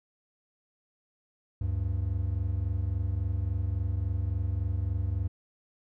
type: tone pair together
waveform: triangle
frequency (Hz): 73.82 / 97.4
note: D2 / G2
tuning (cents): +9 / -11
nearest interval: perfect fourth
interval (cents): 480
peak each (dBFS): -29 / -27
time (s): 1.61-5.28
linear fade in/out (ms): 5
effects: none